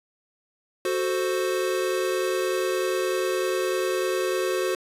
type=chord; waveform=square; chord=F# diminished; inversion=none; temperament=equal; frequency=370 / 440 / 523.3 Hz; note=F#4 / A4 / C5; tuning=0 / 0 / 0 cents; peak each=-26 / -32 / -29 dBFS; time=0.85-4.75 s; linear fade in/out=2 ms; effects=resampled to 32000 Hz